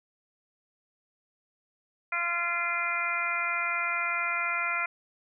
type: harmonic tone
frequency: 344.4 Hz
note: F4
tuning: 24 cents flat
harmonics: 2 / 3 / 4 / 5 / 6 / 7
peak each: -39 / -38 / -31 / -41 / -32 / -32 dBFS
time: 2.12-4.86 s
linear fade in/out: 5 ms
effects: none